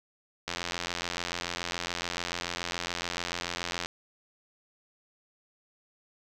click train, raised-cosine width 0.2 ms, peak -14 dBFS, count 295, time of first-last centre 0.48-3.859 s, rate 87 Hz, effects none

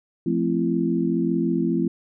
sine chord, F major seventh, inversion none, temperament equal with one note detuned, 174.61 / 220 / 261.6 / 336.4 Hz, F3 / A3 / C4 / E4, 0 / 0 / 0 / +35 cents, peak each -25 / -26 / -25 / -24 dBFS, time 0.26-1.88 s, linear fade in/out 5 ms, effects none

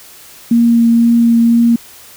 sine tone with vibrato, 233.1 Hz, A#3, in tune, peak -6 dBFS, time 0.51-1.76 s, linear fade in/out 5 ms, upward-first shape triangle, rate 2 Hz, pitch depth 12 cents each way, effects white hiss -38 dBFS RMS until 2.16 s

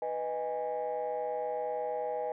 sine chord, G# minor, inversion first, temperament equal with one note detuned, 493.9 / 622.3 / 823 Hz, B4 / D#5 / G#5, 0 / 0 / -16 cents, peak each -34 / -35 / -35 dBFS, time 0.02-2.32 s, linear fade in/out 2 ms, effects tanh soft clip ceiling -26 dBFS

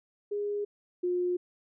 sine tone pair in turn, 411.1 / 357.2 Hz, G#4 / F4, -18 / +39 cents, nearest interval major second, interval 243 cents, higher first, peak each -29 / -26 dBFS, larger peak second, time 0.31-0.65 / 1.03-1.37 s, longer neither, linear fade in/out 10 ms, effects none

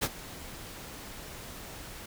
pink noise with ADSR envelope, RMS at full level -26 dBFS, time 0.01-2.06 s, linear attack 24 ms, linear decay 46 ms, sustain -18 dB, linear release 5 ms, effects none

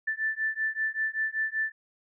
sine beating tone pair, 1760 / 1765.2 Hz, A6 / A6, 0 / +5 cents, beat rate 5.2 Hz, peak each -30 dBFS, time 0.07-1.72 s, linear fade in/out 10 ms, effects none

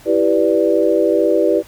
sine chord, E minor seventh, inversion none, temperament equal, 329.6 / 392 / 493.9 / 587.3 Hz, E4 / G4 / B4 / D5, 0 / 0 / 0 / 0 cents, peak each -17 dBFS, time 0.05-1.63 s, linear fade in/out 50 ms, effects pink hiss -44 dBFS RMS until 1.67 s

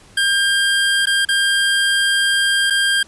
25% pulse tone with dropouts, 1600 Hz, G6, 35 cents sharp, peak -10 dBFS, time 0.17-3.03 s, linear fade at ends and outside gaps 5 ms, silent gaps 1.057-1.069 / 1.251-1.287 / 2.701-2.705 s, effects pink hiss -47 dBFS RMS until 3.07 s + resampled to 24000 Hz

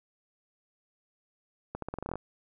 accelerating click train, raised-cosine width 1 ms, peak -21 dBFS, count 11, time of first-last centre 1.75-2.156 s, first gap 73 ms, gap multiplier 0.86, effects none

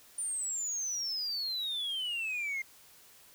sine exponential sweep, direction down, 9300 to 2100 Hz, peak -30 dBFS, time 0.18-2.62 s, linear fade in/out 5 ms, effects tanh soft clip ceiling -31 dBFS + white hiss -58 dBFS RMS until 3.34 s

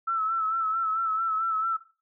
sine tone with vibrato, 1318.5 Hz, E6, in tune, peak -24 dBFS, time 0.07-1.77 s, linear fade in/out 10 ms, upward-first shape sine, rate 4.5 Hz, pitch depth 46 cents each way, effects noise-tail reverb RT60 0.4 s tail -19 dB re dry

